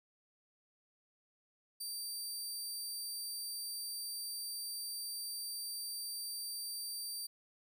20% pulse tone, 4662 Hz, D8, 14 cents flat, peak -34 dBFS, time 1.8-7.27 s, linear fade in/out 10 ms, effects none

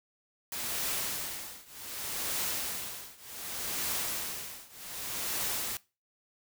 white noise with tremolo, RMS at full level -32 dBFS, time 0.52-5.77 s, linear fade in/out 2 ms, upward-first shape triangle, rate 0.66 Hz, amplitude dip 95%, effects noise-tail reverb RT60 0.3 s tail -21 dB re dry

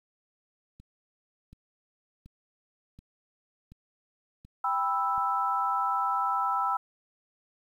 click train, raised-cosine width 5 ms, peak -37 dBFS, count 7, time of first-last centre 0.8-5.18 s, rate 1.37 Hz
sine chord, E minor, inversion first, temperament just, 791.1 / 988.9 / 1318.5 Hz, G5 / B5 / E6, +16 / +2 / 0 cents, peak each -31 / -30 / -28 dBFS, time 4.64-6.77 s, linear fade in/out 5 ms
effects 10-bit

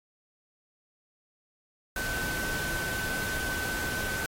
sine tone in noise, 1523 Hz, F#6, 50 cents sharp, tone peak -32 dBFS, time 1.96-4.26 s, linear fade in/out 2 ms, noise pink, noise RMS -35 dBFS, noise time 1.96-4.26 s, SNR 0 dB, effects AAC 48 kbps

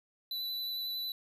square tone with vibrato, 3981 Hz, B7, 13 cents sharp, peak -35 dBFS, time 0.31-1.12 s, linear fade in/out 2 ms, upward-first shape sine, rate 11 Hz, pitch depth 15 cents each way, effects none

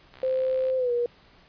click train, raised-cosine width 0.3 ms, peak -31 dBFS, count 37, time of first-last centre 0.14-0.7 s, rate 64.3 Hz
sine tone with pitch glide, 520 to 479.6 Hz, C5 to A#4, -11 to +49 cents, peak -22 dBFS, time 0.23-1.06 s, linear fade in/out 2 ms, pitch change -140 cents, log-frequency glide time 0.77-0.92 s
effects pink hiss -56 dBFS RMS until 1.48 s + resampled to 11025 Hz

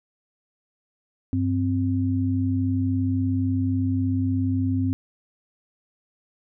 sine tone pair together, 98 / 261.6 Hz, G2 / C4, 0 / 0 cents, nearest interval octave + perfect fourth, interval 1700 cents, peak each -23 / -23 dBFS, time 1.33-4.93 s, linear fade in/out 0 ms, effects none

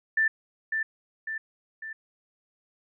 sine tone with echo, 1772 Hz, A6, 12 cents sharp, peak -20 dBFS, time 0.17-0.28 s, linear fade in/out 5 ms, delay 550 ms, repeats 3, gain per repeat -5 dB, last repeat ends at 1.93 s, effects none

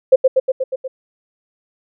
sine tone with echo, 523 Hz, C5, 1 cent flat, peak -3 dBFS, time 0.12-0.16 s, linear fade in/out 10 ms, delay 120 ms, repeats 6, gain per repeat -3 dB, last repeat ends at 0.88 s, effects none

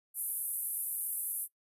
white band-pass noise, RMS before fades -36 dBFS, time 0.14-1.48 s, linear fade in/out 50 ms, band 10000 to 13000 Hz, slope 48 dB/octave, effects noise-tail reverb RT60 0.1 s tail -20 dB re dry + resampled to 32000 Hz

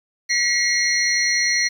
sine tone cluster, 1926 / 2140 / 4237 / 5810 Hz, B6 / C7 / C8 / F#8, -44 / +38 / +21 / -32 cents, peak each -22 dBFS, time 0.29-1.69 s, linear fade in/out 20 ms, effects tanh soft clip ceiling -6 dBFS + 8-bit

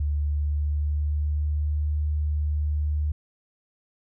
sine tone with pitch glide, 73.42 to 74.92 Hz, D2 to D2, 0 to +35 cents, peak -22 dBFS, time 0-3.12 s, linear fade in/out 5 ms, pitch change +35 cents, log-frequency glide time 0.2-1.73 s, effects none

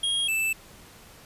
square tone pair in turn, 3266 / 2642 Hz, G#7 / E7, -30 / +3 cents, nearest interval major third, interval 367 cents, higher first, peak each -24 dBFS, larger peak neither, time 0.03-0.28 / 0.28-0.53 s, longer neither, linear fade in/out 5 ms, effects pink hiss -50 dBFS RMS until 1.25 s + resampled to 32000 Hz

